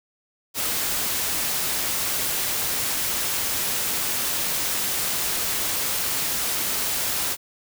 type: noise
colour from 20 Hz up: white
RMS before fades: -25 dBFS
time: 0.54-7.37 s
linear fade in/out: 50 ms
effects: none